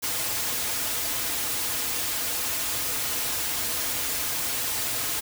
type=noise with comb filter; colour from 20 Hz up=white; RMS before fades=-28 dBFS; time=0.02-5.21 s; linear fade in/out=20 ms; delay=5.2 ms; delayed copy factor=-0.7; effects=none